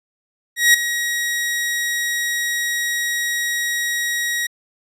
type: tone with ADSR envelope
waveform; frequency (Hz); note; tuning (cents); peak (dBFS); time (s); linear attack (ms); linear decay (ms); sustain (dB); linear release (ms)
sawtooth; 1900; A#6; +33; -4; 0.56-4.47; 180; 7; -12; 8
effects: resampled to 32000 Hz